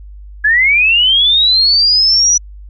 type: linear sweep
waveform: sine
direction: up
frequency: 1661.2 to 5920 Hz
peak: -7 dBFS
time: 0.44-2.38 s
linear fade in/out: 10 ms
effects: added 50 Hz sine -30 dBFS peak until 2.69 s